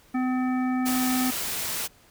harmonic tone, 254.9 Hz, C4, 45 cents flat, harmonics 1 / 3 / 5 / 7 / 9, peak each -23 / -33 / -37 / -40 / -42 dBFS, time 0.14-1.31 s, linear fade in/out 10 ms
white noise, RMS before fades -30 dBFS, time 0.85-1.88 s, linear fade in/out 20 ms
effects pink hiss -57 dBFS RMS until 2.1 s

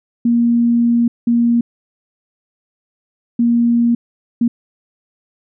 sine tone bursts at uneven times, 235.9 Hz, A#3, 21 cents sharp, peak -10 dBFS, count 4, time 0.25-1.08 / 1.27-1.61 / 3.39-3.95 / 4.41-4.48 s, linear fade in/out 5 ms, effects none

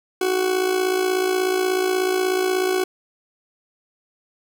40% pulse tone with amplitude modulation, 372.1 Hz, F#4, 10 cents sharp, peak -15 dBFS, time 0.21-2.84 s, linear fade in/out 5 ms, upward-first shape sine, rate 56.5 Hz, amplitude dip 60%, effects none

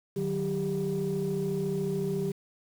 sine tone cluster, 152.5 / 186.4 / 395.4 Hz, D#3 / F#3 / G4, -34 / +13 / +15 cents, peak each -32 / -31 / -29 dBFS, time 0.16-2.32 s, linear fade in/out 10 ms, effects tanh soft clip ceiling -22 dBFS + 8-bit

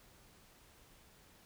silence, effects pink hiss -63 dBFS RMS until 1.45 s

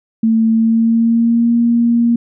sine tone with pitch glide, 224.1 to 235 Hz, A3 to A#3, +32 to +14 cents, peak -9 dBFS, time 0.23-2.16 s, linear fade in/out 5 ms, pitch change +82 cents, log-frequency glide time 0.5-1.54 s, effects none

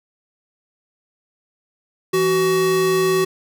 square tone pair together, 167.4 / 375.8 Hz, E3 / F#4, +27 / +27 cents, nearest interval octave + major second, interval 1400 cents, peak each -27 / -16 dBFS, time 2.13-3.25 s, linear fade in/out 10 ms, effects none

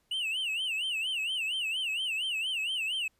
triangle tone with vibrato, 2835 Hz, F7, 25 cents sharp, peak -28 dBFS, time 0.11-3.08 s, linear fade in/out 5 ms, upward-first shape sine, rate 4.3 Hz, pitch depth 180 cents each way, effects pink hiss -73 dBFS RMS until 3.19 s + resampled to 32000 Hz

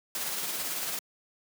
white noise with tremolo, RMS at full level -32 dBFS, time 0.15-0.99 s, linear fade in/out 2 ms, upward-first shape sine, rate 18 Hz, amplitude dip 30%, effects high-pass 150 Hz 12 dB/octave

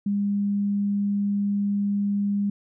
sine tone, 202.2 Hz, G#3, 46 cents flat, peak -21 dBFS, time 0.06-2.5 s, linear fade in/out 5 ms, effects none

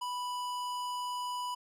sine tone with hard clipping, 987.8 Hz, B5, in tune, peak -36 dBFS, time 0.01-1.55 s, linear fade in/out 10 ms, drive 17 dB, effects none

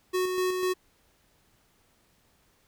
square tone with tremolo, 368.1 Hz, F#4, 9 cents flat, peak -25 dBFS, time 0.13-0.74 s, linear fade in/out 20 ms, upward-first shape square, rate 4 Hz, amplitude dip 35%, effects pink hiss -66 dBFS RMS until 2.67 s

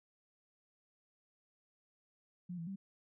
sine tone with pitch steps, 177.8 / 166.4 / 194.3 Hz, F3 / E3 / G3, +31 / +17 / -15 cents, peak -40 dBFS, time 2.49-2.76 s, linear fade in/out 10 ms, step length 90 ms, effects none

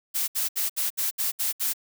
blue noise bursts, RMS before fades -26 dBFS, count 8, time 0.14-1.736 s, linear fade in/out 20 ms, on 140 ms, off 68 ms, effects none

